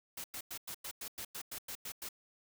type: noise bursts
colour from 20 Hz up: white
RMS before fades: -43 dBFS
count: 12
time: 0.17-2.089 s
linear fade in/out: 5 ms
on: 71 ms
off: 97 ms
effects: none